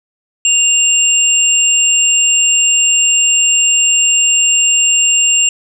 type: tone pair together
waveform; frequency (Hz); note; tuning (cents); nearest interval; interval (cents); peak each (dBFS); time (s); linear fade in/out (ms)
sine; 2794 / 7468; F7 / A#8; 0 / +2; octave + perfect fourth; 1702; -11; 0.45-5.49; 2
effects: none